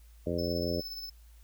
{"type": "harmonic tone", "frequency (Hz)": 85.9, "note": "F2", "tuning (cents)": -28, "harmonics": [1, 2, 3, 4, 5, 6, 7], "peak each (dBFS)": [-37, -37, -37, -37, -37, -37, -37], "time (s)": [0.26, 0.81], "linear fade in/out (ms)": 10}
{"type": "tone with tremolo", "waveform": "square", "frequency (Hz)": 5260, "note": "E8", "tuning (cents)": -5, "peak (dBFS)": -37, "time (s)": [0.38, 1.1], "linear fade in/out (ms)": 10, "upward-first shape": "sine", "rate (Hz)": 17, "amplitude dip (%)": 45}
{"effects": ["added 56 Hz sine -52 dBFS peak until 1.43 s", "white hiss -66 dBFS RMS until 1.43 s"]}